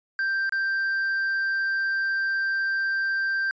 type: tone with dropouts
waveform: triangle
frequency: 1573 Hz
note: G6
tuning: 6 cents sharp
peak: -21 dBFS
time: 0.19-3.51 s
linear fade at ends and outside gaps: 1 ms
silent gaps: 0.494-0.523 s
effects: resampled to 16000 Hz